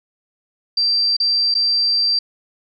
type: tone with dropouts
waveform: sine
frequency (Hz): 4699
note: D8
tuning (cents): 0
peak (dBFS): -14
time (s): 0.77-2.19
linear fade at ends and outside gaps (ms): 5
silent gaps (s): 1.167-1.2 / 1.542-1.55
effects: none